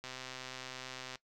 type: click train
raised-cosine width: 0.2 ms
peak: -26 dBFS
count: 145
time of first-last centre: 0.04-1.156 s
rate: 129 Hz
effects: noise-tail reverb RT60 0.1 s tail -19 dB re dry